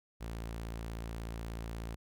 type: tone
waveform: sawtooth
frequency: 56.5 Hz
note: A1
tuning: 47 cents sharp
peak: -35 dBFS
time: 0.2-1.96 s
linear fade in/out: 20 ms
effects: none